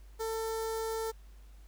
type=tone with notch filter; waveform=sawtooth; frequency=446.6 Hz; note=A4; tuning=26 cents sharp; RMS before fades=-35 dBFS; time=0.19-1.12 s; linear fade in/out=20 ms; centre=2600 Hz; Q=0.85; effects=added 50 Hz sine -50 dBFS peak until 1.67 s + pink hiss -66 dBFS RMS until 1.67 s